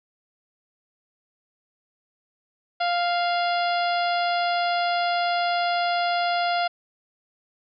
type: harmonic tone with a mistuned harmonic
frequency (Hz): 698.5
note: F5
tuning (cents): 0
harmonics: 1 / 2 / 3 / 4 / 5 / 6 / 7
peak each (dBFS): -22 / -29 / -34 / -35 / -35 / -37 / -37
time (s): 2.8-6.68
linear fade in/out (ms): 10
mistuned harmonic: 5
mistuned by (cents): -43
effects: none